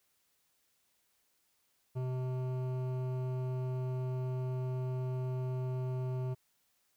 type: tone with hard clipping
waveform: sine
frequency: 128 Hz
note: C3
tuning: 38 cents flat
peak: -35 dBFS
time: 1.95-6.35 s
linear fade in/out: 20 ms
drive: 13 dB
effects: white hiss -75 dBFS RMS until 6.96 s